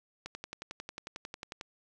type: click train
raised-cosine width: 0.2 ms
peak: -23 dBFS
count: 16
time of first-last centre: 0.26-1.611 s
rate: 11.1 Hz
effects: none

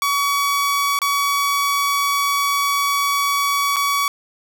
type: tone with dropouts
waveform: sawtooth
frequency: 1132 Hz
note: C#6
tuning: 36 cents sharp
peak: -13 dBFS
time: 0.02-4.08 s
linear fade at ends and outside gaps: 1 ms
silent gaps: 0.99-1.017 / 3.761-3.766 s
effects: none

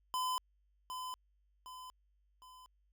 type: tone with echo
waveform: square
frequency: 1015 Hz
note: B5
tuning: 47 cents sharp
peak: -34 dBFS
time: 0.14-0.38 s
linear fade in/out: 0 ms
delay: 760 ms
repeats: 3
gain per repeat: -7 dB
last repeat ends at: 2.66 s
effects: added 50 Hz sine -70 dBFS peak until 2.92 s

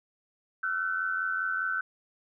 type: tone cluster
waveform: sine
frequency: 1331 / 1436 / 1521 Hz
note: E6 / F6 / F#6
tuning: +16 / +48 / +47 cents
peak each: -34 / -36 / -29 dBFS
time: 0.63-1.81 s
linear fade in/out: 5 ms
effects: none

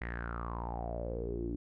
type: tone with low-pass filter sweep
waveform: sawtooth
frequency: 58.27 Hz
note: A#1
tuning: in tune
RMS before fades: -38 dBFS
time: 0.01-1.56 s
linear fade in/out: 5 ms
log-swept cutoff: 2000 to 300 Hz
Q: 8.4
effects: none

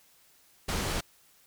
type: low-pass noise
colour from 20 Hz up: pink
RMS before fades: -31 dBFS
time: 0.68-1.01 s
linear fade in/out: 10 ms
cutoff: 9700 Hz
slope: 12 dB/octave
effects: white hiss -62 dBFS RMS until 1.46 s

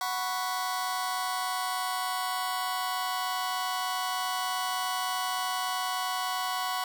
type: chord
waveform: sawtooth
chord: F# suspended fourth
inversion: none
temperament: just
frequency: 740 / 986.7 / 1110 Hz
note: F#5 / B5 / C#6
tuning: 0 / -2 / +2 cents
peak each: -29 / -31 / -29 dBFS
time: 0.01-6.84 s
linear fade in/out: 2 ms
effects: 8-bit

